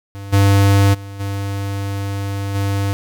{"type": "tone with level steps", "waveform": "square", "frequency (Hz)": 99.3, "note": "G2", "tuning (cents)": 23, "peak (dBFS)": [-29, -10, -30, -21, -17], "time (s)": [0.15, 2.93], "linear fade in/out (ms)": 0, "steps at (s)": [0.32, 0.93, 1.19, 2.54], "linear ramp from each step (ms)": 20, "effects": []}